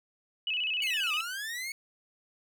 sine tone with vibrato, 2765 Hz, F7, 18 cents flat, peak -28 dBFS, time 0.47-1.21 s, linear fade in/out 2 ms, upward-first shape square, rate 15 Hz, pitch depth 110 cents each way
sawtooth linear two-way sweep, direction down then up, 2277 to 1174.7 to 2221 Hz, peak -31 dBFS, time 0.82-1.72 s, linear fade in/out 2 ms, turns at 1.13 s
effects none

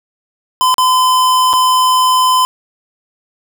square tone with dropouts, 1020 Hz, C6, 44 cents flat, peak -9 dBFS, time 0.61-2.45 s, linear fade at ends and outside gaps 0 ms, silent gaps 0.742-0.782 / 1.531-1.536 s, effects none

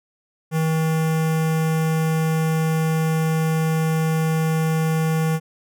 square tone with notch filter, 159.7 Hz, D#3, 45 cents sharp, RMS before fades -20 dBFS, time 0.51-5.4 s, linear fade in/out 50 ms, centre 4100 Hz, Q 1.7, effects none

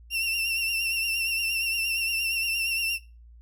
35% pulse tone with vibrato, 2722 Hz, F7, 45 cents flat, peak -23 dBFS, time 0.1-2.99 s, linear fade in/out 50 ms, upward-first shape triangle, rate 8.6 Hz, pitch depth 53 cents each way, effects noise-tail reverb RT60 0.3 s tail -20 dB re dry + added 58 Hz sine -47 dBFS peak until 3.41 s

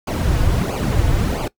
brown noise with flanger, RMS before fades -18 dBFS, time 0.07-1.48 s, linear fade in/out 5 ms, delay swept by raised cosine 0.53 to 5.13 ms, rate 1.5 Hz, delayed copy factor -0.8, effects noise-tail reverb RT60 0.1 s tail -20 dB re dry

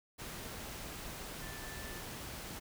sine tone in noise, 1760 Hz, A6, in tune, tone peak -51 dBFS, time 1.41-2.01 s, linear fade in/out 20 ms, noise pink, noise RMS -45 dBFS, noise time 0.18-2.6 s, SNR -9 dB, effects none

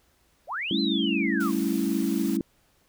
sine linear two-way sweep, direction up then down, 460.3 to 4125 to 1000 Hz, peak -28 dBFS, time 0.47-1.52 s, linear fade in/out 50 ms, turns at 0.8 s
sine chord, A dominant seventh, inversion third, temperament equal, 196 / 220 / 277.2 / 329.6 Hz, G3 / A3 / C#4 / E4, 0 / 0 / 0 / 0 cents, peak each -29 / -29 / -28 / -28 dBFS, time 0.71-2.41 s, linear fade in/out 2 ms
white noise, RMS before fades -41 dBFS, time 1.4-2.37 s, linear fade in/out 5 ms
effects pink hiss -65 dBFS RMS until 2.88 s

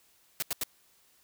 white noise bursts, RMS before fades -31 dBFS, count 3, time 0.4-0.635 s, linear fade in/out 0 ms, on 23 ms, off 83 ms, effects white hiss -65 dBFS RMS until 1.23 s

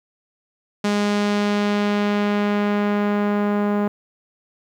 sawtooth tone with low-pass filter sweep, 205.8 Hz, G#3, 16 cents flat, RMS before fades -20 dBFS, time 0.84-3.88 s, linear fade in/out 5 ms, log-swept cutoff 6500 to 1200 Hz, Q 0.83, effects 9-bit

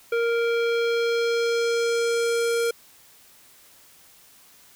square tone with low-pass filter sweep, 466.2 Hz, A#4, in tune, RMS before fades -23 dBFS, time 0.12-2.71 s, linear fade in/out 5 ms, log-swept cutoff 2200 to 12000 Hz, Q 1.2, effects white hiss -53 dBFS RMS until 4.75 s

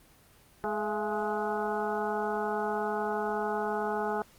harmonic tone with a mistuned harmonic, 210.3 Hz, G#3, 22 cents sharp, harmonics 1 / 2 / 3 / 4 / 5 / 6 / 7, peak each -38 / -33 / -37 / -33 / -42 / -39 / -40 dBFS, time 0.64-4.22 s, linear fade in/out 0 ms, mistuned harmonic 3, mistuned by +100 cents, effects pink hiss -59 dBFS RMS until 4.38 s + Opus 24 kbps

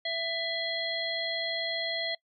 harmonic tone with a mistuned harmonic, 664 Hz, E5, 12 cents sharp, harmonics 1 / 3 / 5 / 6, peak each -35 / -35 / -35 / -35 dBFS, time 0.05-2.15 s, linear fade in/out 5 ms, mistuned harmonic 6, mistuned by +80 cents, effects noise-tail reverb RT60 0.1 s tail -23 dB re dry

